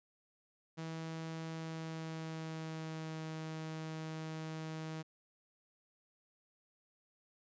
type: tone with pitch glide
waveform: sawtooth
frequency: 161.9 to 158.66 Hz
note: E3 to D#3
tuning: -31 to +34 cents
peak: -37 dBFS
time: 0.77-5.03 s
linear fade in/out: 20 ms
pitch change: -35 cents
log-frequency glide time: 1.52-3.24 s
effects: resampled to 16000 Hz